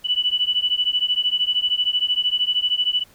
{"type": "beating tone pair", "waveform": "sine", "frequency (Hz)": [2960, 2973], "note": ["F#7", "F#7"], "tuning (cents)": [0, 8], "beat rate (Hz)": 13, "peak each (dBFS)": -21, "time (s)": [0.04, 3.04], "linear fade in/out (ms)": 20, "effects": ["pink hiss -53 dBFS RMS until 3.14 s"]}